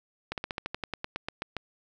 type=slowing click train; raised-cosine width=0.3 ms; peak=-16 dBFS; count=14; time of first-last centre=0.32-1.567 s; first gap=58 ms; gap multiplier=1.08; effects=none